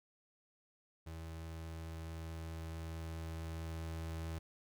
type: tone with level ramp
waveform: 35% pulse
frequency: 81.4 Hz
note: E2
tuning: 21 cents flat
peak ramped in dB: -43 to -38 dBFS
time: 1.06-4.39 s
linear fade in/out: 10 ms
effects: none